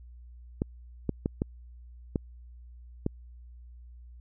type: clicks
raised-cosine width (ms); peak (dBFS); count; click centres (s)
3; -14; 6; 0.619 / 1.093 / 1.259 / 1.419 / 2.158 / 3.064
effects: added 60 Hz sine -46 dBFS peak until 4.2 s